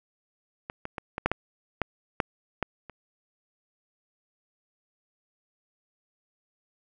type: clicks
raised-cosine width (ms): 0.5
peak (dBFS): -19 / -19 / -18 / -16 / -7 / -10 / -10 / -8 / -11 / -27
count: 10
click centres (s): 0.699 / 0.854 / 0.982 / 1.181 / 1.26 / 1.316 / 1.817 / 2.202 / 2.627 / 2.897
effects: none